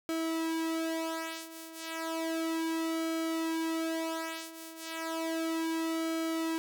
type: tone with flanger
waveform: sawtooth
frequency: 325.4 Hz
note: E4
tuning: 22 cents flat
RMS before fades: -34 dBFS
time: 0.09-6.58 s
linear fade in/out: 0 ms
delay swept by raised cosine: 1.1 to 3.1 ms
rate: 0.33 Hz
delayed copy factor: -0.75
effects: none